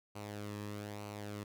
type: tone with flanger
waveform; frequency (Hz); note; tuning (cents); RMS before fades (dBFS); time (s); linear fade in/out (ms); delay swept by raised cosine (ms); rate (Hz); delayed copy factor
sawtooth; 103.6; G#2; -4; -44; 0.15-1.44; 10; 0.57 to 1.4; 1.1; -0.55
effects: none